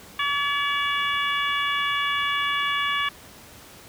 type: harmonic tone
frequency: 570 Hz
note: C#5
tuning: 48 cents sharp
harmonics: 2 / 3 / 4 / 5 / 6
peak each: -26 / -28 / -29 / -30 / -31 dBFS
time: 0.19-3.09 s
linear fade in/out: 5 ms
effects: pink hiss -46 dBFS RMS until 3.88 s + high-pass 60 Hz 12 dB/octave